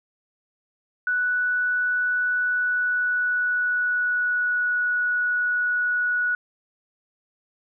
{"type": "tone with pitch glide", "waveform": "sine", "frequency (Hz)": [1480, 1466.4], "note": ["F#6", "F#6"], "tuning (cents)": [0, -16], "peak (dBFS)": -20, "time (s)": [1.07, 6.35], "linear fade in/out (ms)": 2, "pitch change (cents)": -16, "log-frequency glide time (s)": [2.4, 4.77], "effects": []}